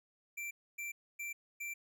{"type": "tone bursts", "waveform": "square", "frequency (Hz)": 2349, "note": "D7", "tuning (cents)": 0, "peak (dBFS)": -40, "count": 4, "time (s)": [0.37, 1.74], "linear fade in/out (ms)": 10, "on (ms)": 140, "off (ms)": 270, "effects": []}